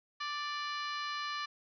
harmonic tone with a mistuned harmonic, 587.3 Hz, D5, in tune, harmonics 2 / 3 / 4 / 5 / 6 / 7 / 8 / 9 / 10, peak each -38 / -42 / -46 / -46 / -51 / -45 / -50 / -57 / -58 dBFS, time 0.2-1.46 s, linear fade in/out 10 ms, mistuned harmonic 8, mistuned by +59 cents, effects none

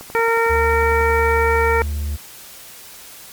click train, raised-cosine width 1 ms, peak -21 dBFS, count 18, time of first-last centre 0.01-1.555 s, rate 11 Hz
harmonic tone, 459 Hz, A#4, 27 cents flat, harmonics 1 / 2 / 3 / 4 / 5, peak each -17 / -20 / -22 / -23 / -24 dBFS, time 0.15-1.82 s, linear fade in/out 0 ms
triangle tone, 73.6 Hz, D2, 4 cents sharp, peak -18 dBFS, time 0.49-2.17 s, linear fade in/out 20 ms
effects white hiss -39 dBFS RMS until 3.32 s + MP3 96 kbps

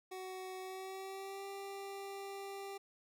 25% pulse tone with pitch glide, 373.8 to 394.7 Hz, F#4 to G4, +18 to +12 cents, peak -40 dBFS, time 0.11-2.78 s, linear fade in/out 10 ms, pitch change +94 cents, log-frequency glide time 0.59-1.47 s, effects none

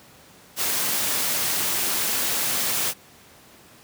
white noise, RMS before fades -24 dBFS, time 0.56-2.94 s, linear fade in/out 50 ms, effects pink hiss -50 dBFS RMS until 3.83 s + high-pass 100 Hz 12 dB/octave

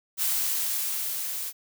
blue noise with level ramp, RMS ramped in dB -25 to -33 dBFS, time 0.17-1.53 s, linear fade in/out 50 ms, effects none

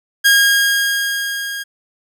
sawtooth tone with level ramp, 1628 Hz, G#6, 35 cents flat, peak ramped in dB -4 to -20 dBFS, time 0.24-1.64 s, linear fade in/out 20 ms, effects none

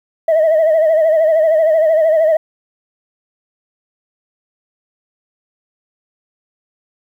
sine tone with vibrato, 636 Hz, D#5, 38 cents sharp, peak -7 dBFS, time 0.28-2.37 s, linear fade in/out 5 ms, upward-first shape sine, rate 13 Hz, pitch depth 71 cents each way, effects tanh soft clip ceiling -7 dBFS + 8-bit

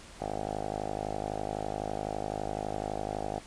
5% pulse tone with low-pass filter, 51.91 Hz, G#1, in tune, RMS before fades -35 dBFS, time 0.2-3.4 s, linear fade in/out 10 ms, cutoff 770 Hz, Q 5.9, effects pink hiss -50 dBFS RMS until 3.46 s + resampled to 22050 Hz

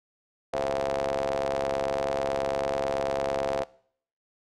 sawtooth ring-modulated tone, 69.1 Hz, C#2, 5 cents flat, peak -19 dBFS, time 0.53-3.64 s, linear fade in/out 10 ms, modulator 598 Hz, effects noise-tail reverb RT60 0.6 s tail -22 dB re dry + low-pass 7000 Hz 12 dB/octave

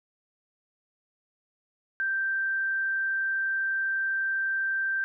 sine tone, 1568 Hz, G6, in tune, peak -25 dBFS, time 2-5.04 s, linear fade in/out 0 ms, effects none

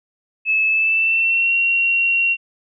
sine tone with pitch glide, 2603 to 2743 Hz, E7 to F7, -22 to -32 cents, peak -14 dBFS, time 0.45-2.37 s, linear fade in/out 50 ms, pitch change +90 cents, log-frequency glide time 0.66-1.54 s, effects none

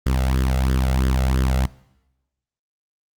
sawtooth tone with flanger, 65 Hz, C2, 11 cents flat, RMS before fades -19 dBFS, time 0.06-1.66 s, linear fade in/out 5 ms, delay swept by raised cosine 0.6 to 1.51 ms, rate 3 Hz, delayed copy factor +0.65, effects noise-tail reverb RT60 1.0 s tail -22 dB re dry + Opus 32 kbps

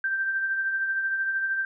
sine tone with tremolo, 1568 Hz, G6, in tune, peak -22 dBFS, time 0.04-1.65 s, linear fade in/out 2 ms, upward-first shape triangle, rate 13 Hz, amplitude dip 45%, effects none

